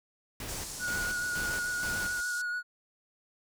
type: noise with tremolo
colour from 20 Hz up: pink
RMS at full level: -39 dBFS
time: 0.4-2.21 s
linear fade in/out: 2 ms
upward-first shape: square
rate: 2.1 Hz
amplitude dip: 60%
type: band-pass noise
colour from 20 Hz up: pink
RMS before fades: -42 dBFS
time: 0.48-2.42 s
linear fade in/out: 10 ms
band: 5100 to 10000 Hz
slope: 24 dB/octave
type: tone with vibrato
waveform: triangle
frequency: 1454 Hz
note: F#6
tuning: 31 cents flat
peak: -29 dBFS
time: 0.79-2.63 s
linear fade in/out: 50 ms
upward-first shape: sine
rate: 6.9 Hz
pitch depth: 19 cents each way
effects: none